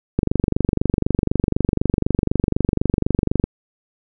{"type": "click train", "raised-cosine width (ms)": 3, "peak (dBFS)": -3, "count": 79, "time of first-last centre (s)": [0.19, 3.44], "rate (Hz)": 24, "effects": []}